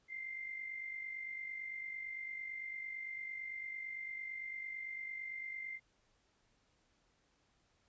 sine tone with amplitude modulation, 2093 Hz, C7, in tune, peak -39 dBFS, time 0.08-5.8 s, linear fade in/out 50 ms, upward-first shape sine, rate 48.9 Hz, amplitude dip 55%, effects pink hiss -75 dBFS RMS until 7.88 s + resampled to 16000 Hz

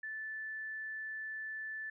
sine tone, 1752 Hz, A6, 8 cents flat, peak -39 dBFS, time 0.03-1.9 s, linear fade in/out 5 ms, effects none

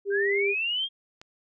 sine tone, 400 Hz, G4, 35 cents sharp, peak -24 dBFS, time 0.05-0.55 s, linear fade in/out 50 ms
sine linear sweep, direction up, 1542 to 3263 Hz, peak -25 dBFS, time 0.1-0.89 s, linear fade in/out 50 ms
click, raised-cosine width 0.2 ms, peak -27 dBFS, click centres 1.215 s
effects none

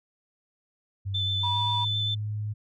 sine tone with pitch glide, 98 to 105.64 Hz, G2 to G#2, 0 to +30 cents, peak -28 dBFS, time 1.05-2.54 s, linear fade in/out 20 ms, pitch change +130 cents, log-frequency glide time 1.49-1.63 s
sine tone with vibrato, 3525 Hz, A7, 2 cents sharp, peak -26 dBFS, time 1.14-2.15 s, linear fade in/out 10 ms, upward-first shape sine, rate 7.5 Hz, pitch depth 11 cents each way
sine tone, 968 Hz, B5, 35 cents flat, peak -27 dBFS, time 1.43-1.85 s, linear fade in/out 10 ms
effects tanh soft clip ceiling -14 dBFS

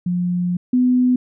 sine tone pair in turn, 177.6 / 250.6 Hz, F3 / B3, +29 / +25 cents, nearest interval tritone, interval 596 cents, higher second, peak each -17 / -12 dBFS, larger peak second, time 0.06-0.57 / 0.73-1.16 s, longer first, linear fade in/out 5 ms, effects none

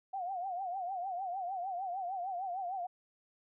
sine tone with vibrato, 740 Hz, F#5, in tune, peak -35 dBFS, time 0.13-2.87 s, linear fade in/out 10 ms, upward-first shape triangle, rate 6.6 Hz, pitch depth 140 cents each way, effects none

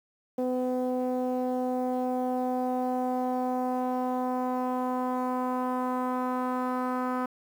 sawtooth tone with low-pass filter sweep, 252.8 Hz, B3, 41 cents sharp, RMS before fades -29 dBFS, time 0.38-7.26 s, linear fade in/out 5 ms, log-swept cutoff 590 to 1200 Hz, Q 3.1, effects 9-bit

